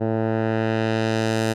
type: tone with low-pass filter sweep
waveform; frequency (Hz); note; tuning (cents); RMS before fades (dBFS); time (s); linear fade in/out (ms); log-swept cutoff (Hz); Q
10% pulse; 111.4; A2; +22; -22; 0-1.54; 20; 750 to 11000; 0.78
effects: none